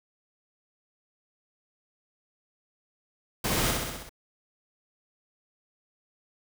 pink noise with echo, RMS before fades -28 dBFS, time 3.44-3.71 s, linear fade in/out 5 ms, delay 64 ms, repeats 6, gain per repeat -3 dB, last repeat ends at 4.094 s, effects none

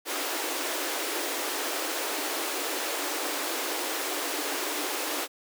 pink high-pass noise, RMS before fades -31 dBFS, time 0.05-5.28 s, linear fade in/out 50 ms, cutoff 280 Hz, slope 96 dB/octave, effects none

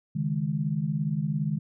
sine chord, C# suspended second, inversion none, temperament just, 138.59 / 155.92 / 207.9 Hz, C#3 / D#3 / G#3, 0 / +4 / +2 cents, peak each -32 / -27 / -31 dBFS, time 0.15-1.59 s, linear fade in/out 10 ms, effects none

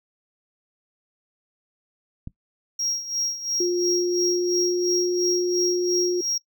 click, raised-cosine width 5 ms, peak -21 dBFS, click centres 2.274 s
triangle tone with tremolo, 5610 Hz, F8, 7 cents sharp, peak -21 dBFS, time 2.79-6.38 s, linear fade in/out 5 ms, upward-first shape sine, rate 2.9 Hz, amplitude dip 75%
sine tone with pitch glide, 354.4 to 357.5 Hz, F4 to F4, +25 to +41 cents, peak -20 dBFS, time 3.6-6.21 s, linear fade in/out 5 ms, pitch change +16 cents, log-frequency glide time 3.75-5.08 s
effects noise-tail reverb RT60 0.1 s tail -19 dB re dry

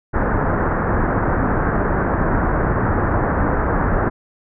pink low-pass noise, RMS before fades -18 dBFS, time 0.13-4.1 s, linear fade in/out 20 ms, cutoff 1700 Hz, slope 48 dB/octave, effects none

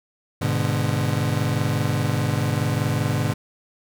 35% pulse chord, G# diminished, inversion none, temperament just, 103.83 / 124.59 / 149.51 Hz, G#2 / B2 / D3, 0 / +16 / +31 cents, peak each -23 dBFS, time 0.41-3.34 s, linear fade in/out 10 ms, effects none

